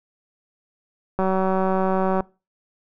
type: click train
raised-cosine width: 1 ms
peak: -9 dBFS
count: 193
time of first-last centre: 1.19-2.206 s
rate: 189 Hz
effects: noise-tail reverb RT60 0.3 s tail -23 dB re dry